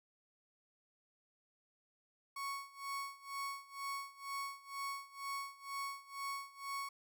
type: tone with tremolo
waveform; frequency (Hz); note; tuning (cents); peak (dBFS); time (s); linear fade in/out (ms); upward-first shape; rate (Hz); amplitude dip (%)
35% pulse; 1108.7; C#6; 0; -37; 2.36-6.89; 5; sine; 2.1; 90
effects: none